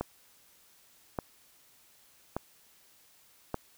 click train, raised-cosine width 1 ms, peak -17 dBFS, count 4, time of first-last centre 0.01-3.544 s, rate 0.849 Hz, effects white hiss -62 dBFS RMS until 3.77 s

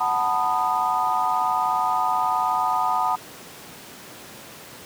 sine chord, B dominant seventh, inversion second, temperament just, 740.8 / 889 / 987.8 / 1234.7 Hz, F#5 / A5 / B5 / D#6, +2 / +18 / 0 / -14 cents, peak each -25 dBFS, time 0-3.16 s, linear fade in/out 10 ms, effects pink hiss -41 dBFS RMS until 4.85 s + high-pass 150 Hz 12 dB/octave

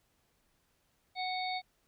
harmonic tone, 740 Hz, F#5, in tune, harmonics 1 / 3 / 5 / 6, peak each -35 / -40 / -42 / -43 dBFS, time 1.15-1.62 s, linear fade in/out 50 ms, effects pink hiss -74 dBFS RMS until 1.87 s

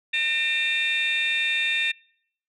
sine tone cluster, 1821 / 2390 / 2689 / 3641 Hz, A#6 / D7 / E7 / A#7, -41 / +30 / +34 / -41 cents, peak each -26 dBFS, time 0.13-1.92 s, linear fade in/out 10 ms, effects noise-tail reverb RT60 0.7 s tail -26 dB re dry + tanh soft clip ceiling -15 dBFS

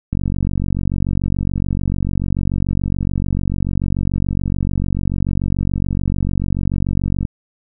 click train, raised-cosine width 5 ms, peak -7 dBFS, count 335, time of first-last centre 0.13-7.252 s, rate 46.9 Hz, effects none

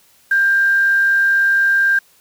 sine tone with quantisation, 1591 Hz, G6, 25 cents sharp, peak -11 dBFS, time 0.31-1.99 s, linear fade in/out 5 ms, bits 6, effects white hiss -53 dBFS RMS until 2.2 s

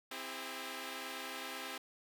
5% pulse chord, C augmented, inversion none, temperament equal with one note detuned, 261.6 / 329.6 / 406.5 Hz, C4 / E4 / G#4, 0 / 0 / -37 cents, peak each -34 / -36 / -35 dBFS, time 0.11-1.78 s, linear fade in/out 5 ms, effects none

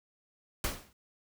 pink noise with exponential decay, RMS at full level -29 dBFS, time 0.64-0.93 s, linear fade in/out 2 ms, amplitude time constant 63 ms, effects none

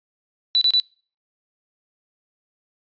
sine tone bursts, 3966 Hz, B7, 7 cents sharp, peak -14 dBFS, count 3, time 0.55-0.799 s, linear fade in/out 0 ms, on 63 ms, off 30 ms, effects noise-tail reverb RT60 0.4 s tail -25 dB re dry + resampled to 11025 Hz

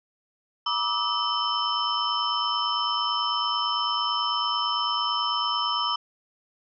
sine tone cluster, 964 / 1175 / 1284 / 3056 / 5280 Hz, B5 / D6 / E6 / G7 / E8, -42 / +1 / -46 / -45 / +2 cents, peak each -30 / -29 / -31 / -28 / -32 dBFS, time 0.66-5.96 s, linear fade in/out 5 ms, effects none

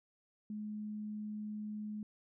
sine tone, 211.6 Hz, G#3, 33 cents sharp, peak -39 dBFS, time 0.5-2.03 s, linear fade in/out 2 ms, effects none

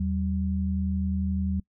sine tone pair together, 80.09 / 191.6 Hz, E2 / G3, -49 / -39 cents, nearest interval octave + minor third, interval 1510 cents, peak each -27 / -27 dBFS, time 0-1.6 s, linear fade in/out 5 ms, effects noise-tail reverb RT60 0.1 s tail -24 dB re dry

